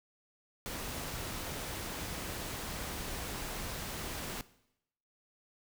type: noise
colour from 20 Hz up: pink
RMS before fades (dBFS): -40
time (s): 0.66-4.41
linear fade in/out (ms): 0
effects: noise-tail reverb RT60 0.8 s tail -18 dB re dry